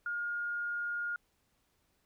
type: tone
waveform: sine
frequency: 1422 Hz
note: F6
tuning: 31 cents sharp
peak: -33 dBFS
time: 0.06-1.16 s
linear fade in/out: 2 ms
effects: pink hiss -75 dBFS RMS until 2.05 s